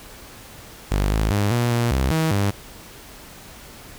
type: tone with pitch steps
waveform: sawtooth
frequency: 49.49 / 53.5 / 102.1 / 120.1 / 118.6 / 65.8 / 160 / 100.4 Hz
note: G1 / A1 / G#2 / B2 / A#2 / C2 / D#3 / G2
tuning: +17 / -48 / -29 / -48 / +30 / +10 / +49 / +42 cents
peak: -14 dBFS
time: 0.91-2.51 s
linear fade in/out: 10 ms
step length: 200 ms
effects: pink hiss -42 dBFS RMS until 3.98 s